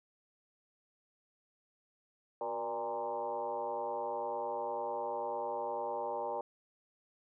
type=tone with frequency modulation; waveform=sine; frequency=698.5 Hz; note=F5; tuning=in tune; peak=-34 dBFS; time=2.41-6.41 s; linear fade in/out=2 ms; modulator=111 Hz; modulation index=2.5; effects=none